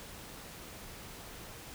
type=silence; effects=pink hiss -48 dBFS RMS until 1.74 s